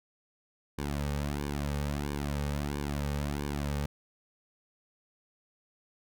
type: tone with flanger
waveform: sawtooth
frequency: 72.1 Hz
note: D2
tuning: 31 cents flat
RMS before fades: -33 dBFS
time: 0.78-3.86 s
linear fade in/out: 5 ms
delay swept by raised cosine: 1.5 to 3 ms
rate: 1.5 Hz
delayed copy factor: -0.85
effects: none